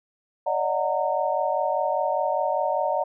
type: tone cluster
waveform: sine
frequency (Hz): 574 / 619 / 734 / 920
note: D5 / D#5 / F#5 / A#5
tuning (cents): -40 / -9 / -14 / -23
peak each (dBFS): -27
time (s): 0.46-3.04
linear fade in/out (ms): 10
effects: none